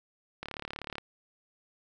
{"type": "click train", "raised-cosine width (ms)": 0.3, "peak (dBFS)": -21, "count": 21, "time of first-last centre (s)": [0.43, 0.982], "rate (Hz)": 36.2, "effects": []}